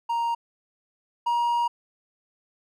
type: tone pair in turn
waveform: triangle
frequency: 934 / 948.7 Hz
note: A#5 / A#5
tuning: +3 / +30 cents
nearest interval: unison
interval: 27 cents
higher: second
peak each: -21 / -19 dBFS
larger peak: second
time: 0.09-0.35 / 1.26-1.68 s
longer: second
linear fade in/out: 10 ms
effects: none